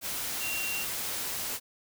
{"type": "tone in noise", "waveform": "sine", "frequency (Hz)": 2754, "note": "F7", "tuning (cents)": -25, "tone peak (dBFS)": -33, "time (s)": [0.39, 0.86], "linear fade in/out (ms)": 50, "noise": "white", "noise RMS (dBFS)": -34, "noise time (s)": [0.01, 1.6], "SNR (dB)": -2, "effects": []}